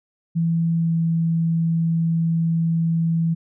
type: tone with pitch glide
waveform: sine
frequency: 166.1 to 165.05 Hz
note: E3 to E3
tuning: +13 to +2 cents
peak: -17 dBFS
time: 0.35-3.35 s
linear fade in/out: 20 ms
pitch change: -11 cents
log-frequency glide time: 0.79-0.92 s
effects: none